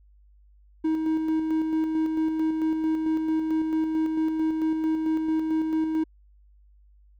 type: tone with tremolo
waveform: triangle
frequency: 316.8 Hz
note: D#4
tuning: 31 cents sharp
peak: -19 dBFS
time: 0.84-6.04 s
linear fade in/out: 10 ms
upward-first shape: square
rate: 4.5 Hz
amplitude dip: 35%
effects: added 50 Hz sine -53 dBFS peak until 7.19 s